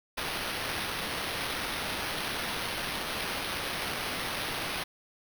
blue noise with sample-and-hold, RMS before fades -34 dBFS, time 0.17-4.84 s, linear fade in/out 10 ms, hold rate 7350 Hz, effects none

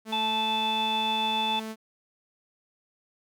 sawtooth tone, 220 Hz, A3, in tune, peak -30 dBFS, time 0.05-1.76 s, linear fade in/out 50 ms
harmonic tone, 873 Hz, A5, 14 cents flat, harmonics 1 / 3 / 4, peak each -27 / -34 / -29 dBFS, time 0.12-1.6 s, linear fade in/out 10 ms
effects none

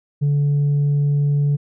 sine tone with tanh clipping, 144.2 Hz, D3, 31 cents flat, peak -15 dBFS, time 0.21-1.57 s, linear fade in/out 20 ms, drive 1 dB, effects none

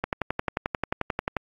click train, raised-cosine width 0.5 ms, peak -10 dBFS, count 16, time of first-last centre 0.04-1.367 s, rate 11.3 Hz, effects AAC 32 kbps

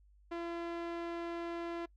sawtooth tone with low-pass filter, 339.9 Hz, F4, 47 cents flat, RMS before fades -40 dBFS, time 0.31-1.86 s, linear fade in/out 10 ms, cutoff 2700 Hz, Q 0.64, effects noise-tail reverb RT60 0.1 s tail -25 dB re dry + added 50 Hz sine -61 dBFS peak until 1.96 s

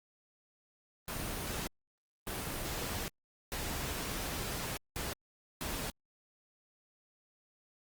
pink noise bursts at uneven times, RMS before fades -38 dBFS, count 5, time 1.08-1.67 / 2.27-3.08 / 3.52-4.77 / 4.96-5.13 / 5.61-5.9 s, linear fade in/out 0 ms, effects Opus 24 kbps

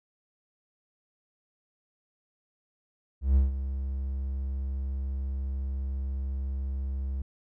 triangle tone with ADSR envelope, 67.1 Hz, C2, 44 cents sharp, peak -15 dBFS, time 3.21-7.22 s, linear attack 150 ms, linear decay 150 ms, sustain -12 dB, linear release 4 ms, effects none

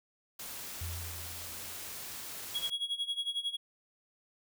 white noise, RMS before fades -43 dBFS, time 0.39-2.7 s, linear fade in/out 5 ms
sine tone with exponential decay, 85 Hz, F2, 46 cents flat, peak -35 dBFS, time 0.81-2.29 s, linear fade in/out 5 ms, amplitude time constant 320 ms
triangle tone with tremolo, 3322 Hz, G#7, in tune, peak -28 dBFS, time 2.54-3.57 s, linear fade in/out 20 ms, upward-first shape sine, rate 11 Hz, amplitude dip 85%
effects none

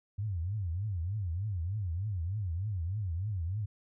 sine tone with vibrato, 94 Hz, F#2, 28 cents sharp, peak -31 dBFS, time 0.18-3.66 s, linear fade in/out 10 ms, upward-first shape triangle, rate 3.3 Hz, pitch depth 300 cents each way, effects none

